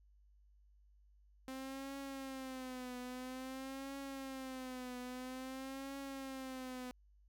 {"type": "tone with vibrato", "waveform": "sawtooth", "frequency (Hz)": 261.6, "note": "C4", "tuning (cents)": 0, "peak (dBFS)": -40, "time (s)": [1.48, 6.91], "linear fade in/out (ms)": 0, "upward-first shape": "triangle", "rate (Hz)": 0.5, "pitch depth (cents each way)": 94, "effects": ["added 50 Hz sine -64 dBFS peak until 7.28 s"]}